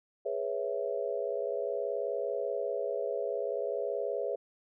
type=chord; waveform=sine; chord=C# minor seventh; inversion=second; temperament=equal; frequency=415.3 / 493.9 / 554.4 / 659.3 Hz; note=G#4 / B4 / C#5 / E5; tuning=0 / 0 / 0 / 0 cents; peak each=-36 / -36 / -35 / -38 dBFS; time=0.25-4.36 s; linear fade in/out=10 ms; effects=none